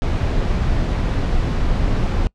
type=noise; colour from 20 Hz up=brown; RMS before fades=-18 dBFS; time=0.02-2.27 s; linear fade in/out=0 ms; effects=noise-tail reverb RT60 0.1 s tail -24 dB re dry + low-pass 5000 Hz 12 dB/octave